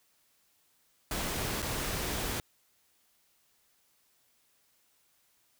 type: noise with dropouts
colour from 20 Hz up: pink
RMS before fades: -34 dBFS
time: 1.11-2.4 s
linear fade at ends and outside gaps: 1 ms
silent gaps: 1.62-1.626 s
effects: white hiss -70 dBFS RMS until 5.59 s